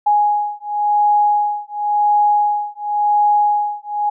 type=beating tone pair; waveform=sine; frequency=830.6 / 831.53 Hz; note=G#5 / G#5; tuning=0 / +2 cents; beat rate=0.93 Hz; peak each=-16 dBFS; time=0.06-4.1 s; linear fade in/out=10 ms; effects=none